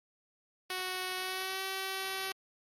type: tone with pitch glide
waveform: 5% pulse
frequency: 370 to 383 Hz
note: F#4 to G4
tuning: 0 to -40 cents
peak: -23 dBFS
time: 0.7-2.32 s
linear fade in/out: 2 ms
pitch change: +60 cents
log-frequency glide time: 1.17-1.62 s
effects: MP3 64 kbps